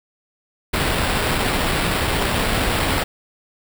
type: noise with sample-and-hold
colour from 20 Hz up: pink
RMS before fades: -20 dBFS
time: 0.73-3.04 s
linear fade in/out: 10 ms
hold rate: 6300 Hz
effects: none